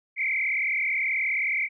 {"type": "tone with frequency modulation", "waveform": "sine", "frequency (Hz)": 2198, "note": "C#7", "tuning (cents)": -15, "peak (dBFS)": -23, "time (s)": [0.16, 1.69], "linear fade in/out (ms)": 50, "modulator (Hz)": 38.8, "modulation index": 3.7, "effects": []}